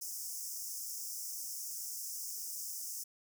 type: high-pass noise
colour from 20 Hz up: pink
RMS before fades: -42 dBFS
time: 0.01-3.04 s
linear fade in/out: 10 ms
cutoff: 5200 Hz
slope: 96 dB/octave
effects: none